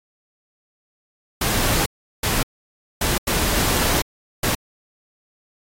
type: noise bursts at uneven times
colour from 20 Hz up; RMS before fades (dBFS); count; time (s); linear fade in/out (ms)
pink; -20; 5; 1.41-1.86 / 2.23-2.43 / 3.01-3.18 / 3.27-4.02 / 4.43-4.55; 5
effects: AAC 48 kbps